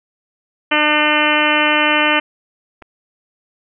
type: harmonic tone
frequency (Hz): 301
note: D4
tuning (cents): +43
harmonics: 1 / 2 / 3 / 4 / 5 / 6 / 7 / 8 / 9 / 10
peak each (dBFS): -21 / -21 / -21 / -21 / -21 / -21 / -21 / -21 / -21 / -21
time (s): 0.71-2.2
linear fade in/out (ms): 10
type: clicks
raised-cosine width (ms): 0.5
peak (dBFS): -29 / -23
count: 2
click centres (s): 2.82 / 2.823
effects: none